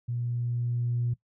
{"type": "tone with level ramp", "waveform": "sine", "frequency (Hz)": 120.2, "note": "B2", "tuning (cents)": -46, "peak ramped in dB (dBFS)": [-28, -24], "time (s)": [0.08, 1.14], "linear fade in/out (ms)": 10, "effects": ["noise-tail reverb RT60 0.1 s tail -18 dB re dry", "tanh soft clip ceiling -20 dBFS"]}